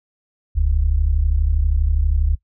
sine tone pair together, 41.02 / 73.42 Hz, E1 / D2, -8 / 0 cents, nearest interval minor seventh, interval 1008 cents, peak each -17 dBFS, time 0.55-2.36 s, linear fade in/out 20 ms, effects noise-tail reverb RT60 0.1 s tail -20 dB re dry

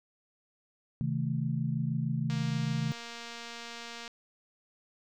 sine chord, A diminished, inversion first, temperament just, 132 / 158.4 / 220 Hz, C3 / Eb3 / A3, +16 / +31 / 0 cents, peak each -32 / -32 / -35 dBFS, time 1.01-2.92 s, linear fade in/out 0 ms
click train, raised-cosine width 0.2 ms, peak -26 dBFS, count 417, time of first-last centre 2.3-4.078 s, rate 234 Hz
effects none

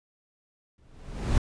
brown noise with exponential growth, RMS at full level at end -21 dBFS, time 0.78-1.38 s, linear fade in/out 2 ms, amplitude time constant 130 ms, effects resampled to 22050 Hz

